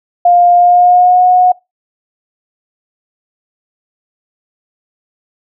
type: tone with pitch glide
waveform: sine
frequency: 704 to 728 Hz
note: F5 to F#5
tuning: +14 to -28 cents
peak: -4 dBFS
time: 0.25-1.52 s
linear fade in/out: 5 ms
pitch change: +58 cents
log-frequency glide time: 0.54-1.24 s
effects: noise-tail reverb RT60 0.2 s tail -22 dB re dry